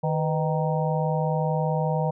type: harmonic tone with a mistuned harmonic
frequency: 155.56 Hz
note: D#3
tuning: in tune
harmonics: 1 / 3 / 4 / 5 / 6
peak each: -24 / -29 / -30 / -31 / -32 dBFS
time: 0.03-2.11 s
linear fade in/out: 10 ms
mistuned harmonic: 3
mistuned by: +110 cents
effects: none